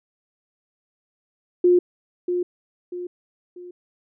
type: tone with echo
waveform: sine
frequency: 356 Hz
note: F4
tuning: 33 cents sharp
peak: -12 dBFS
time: 1.64-1.79 s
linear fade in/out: 5 ms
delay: 640 ms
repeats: 3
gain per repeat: -8 dB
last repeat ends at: 3.71 s
effects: none